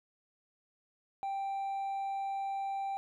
sine tone with hard clipping, 785 Hz, G5, 2 cents sharp, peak -34 dBFS, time 1.23-2.97 s, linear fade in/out 0 ms, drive 2 dB, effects none

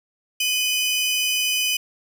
sawtooth tone pair together, 2489 / 3004 Hz, D#7 / F#7, 0 / +26 cents, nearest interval minor third, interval 326 cents, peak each -20 / -19 dBFS, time 0.4-1.77 s, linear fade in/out 5 ms, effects none

